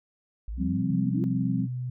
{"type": "exponential sweep", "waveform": "sine", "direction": "up", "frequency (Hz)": [49, 359.2], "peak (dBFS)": -31, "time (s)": [0.48, 1.24], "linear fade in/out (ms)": 0}
{"type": "chord", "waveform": "sine", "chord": "F suspended second", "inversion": "none", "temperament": "equal", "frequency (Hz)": [174.61, 196, 261.6], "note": ["F3", "G3", "C4"], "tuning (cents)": [0, 0, 0], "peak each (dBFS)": -29, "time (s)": [0.57, 1.68], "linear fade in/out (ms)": 50}
{"type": "tone with pitch glide", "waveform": "sine", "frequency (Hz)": [130, 125.43], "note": ["C3", "B2"], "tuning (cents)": [-11, 27], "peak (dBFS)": -29, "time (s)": [0.9, 1.9], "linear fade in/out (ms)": 5, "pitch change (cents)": -62, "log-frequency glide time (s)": [1.07, 1.64]}
{"effects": []}